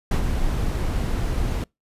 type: noise with ADSR envelope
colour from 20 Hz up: brown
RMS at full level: -17 dBFS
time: 0.11-1.64 s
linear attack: 6 ms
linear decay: 92 ms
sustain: -6 dB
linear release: 3 ms
effects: noise-tail reverb RT60 0.2 s tail -26 dB re dry + resampled to 32000 Hz